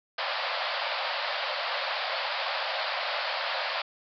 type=band-pass noise; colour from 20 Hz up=pink; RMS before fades=-31 dBFS; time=0.18-3.82 s; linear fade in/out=5 ms; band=530 to 4900 Hz; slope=96 dB/octave; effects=none